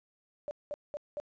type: tone bursts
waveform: sine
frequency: 587.3 Hz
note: D5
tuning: in tune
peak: -34 dBFS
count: 4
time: 0.48-1.2 s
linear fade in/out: 0 ms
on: 30 ms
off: 200 ms
effects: resampled to 16000 Hz + 12-bit